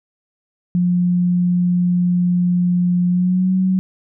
sine tone with pitch glide, 177.6 to 186.97 Hz, F3 to F#3, +29 to +18 cents, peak -13 dBFS, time 0.75-3.79 s, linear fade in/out 0 ms, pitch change +89 cents, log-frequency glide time 3.08-3.53 s, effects none

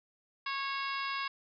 harmonic tone with a mistuned harmonic, 549 Hz, C#5, 17 cents flat, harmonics 2 / 3 / 4 / 5 / 6 / 7 / 8 / 9, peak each -36 / -41 / -41 / -42 / -47 / -47 / -50 / -45 dBFS, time 0.46-1.28 s, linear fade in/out 5 ms, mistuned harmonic 6, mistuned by +32 cents, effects none

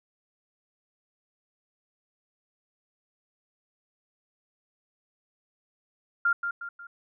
sine tone with echo, 1396.9 Hz, F6, in tune, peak -20 dBFS, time 6.25-6.33 s, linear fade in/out 5 ms, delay 180 ms, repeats 3, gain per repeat -7 dB, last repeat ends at 6.87 s, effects none

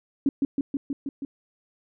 sine tone with echo, 277.2 Hz, C#4, in tune, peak -17 dBFS, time 0.26-0.29 s, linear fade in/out 2 ms, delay 160 ms, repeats 6, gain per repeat -2 dB, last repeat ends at 1.25 s, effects none

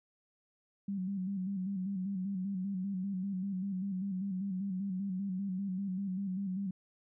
sine tone with vibrato, 191.6 Hz, G3, 39 cents flat, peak -33 dBFS, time 0.88-6.71 s, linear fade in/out 5 ms, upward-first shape square, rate 5.1 Hz, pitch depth 64 cents each way, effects none

